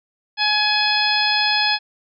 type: harmonic tone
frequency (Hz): 843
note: G#5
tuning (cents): +26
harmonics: 1 / 2 / 3 / 4 / 5 / 6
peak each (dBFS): -23 / -23 / -23 / -23 / -23 / -23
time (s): 0.37-1.79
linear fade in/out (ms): 50
effects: none